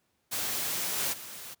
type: noise with level steps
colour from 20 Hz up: white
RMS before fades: -32 / -30 / -43 dBFS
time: 0.31-1.55 s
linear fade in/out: 20 ms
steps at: 0.97 / 1.12 s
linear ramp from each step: 20 ms
effects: pink hiss -74 dBFS RMS until 1.6 s + high-pass 80 Hz 12 dB/octave